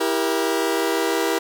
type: chord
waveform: sawtooth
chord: E diminished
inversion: none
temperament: just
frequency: 329.6 / 395.6 / 474.7 Hz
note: E4 / G4 / Bb4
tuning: 0 / +16 / +31 cents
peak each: -20 dBFS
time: 0-1.39 s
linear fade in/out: 10 ms
effects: none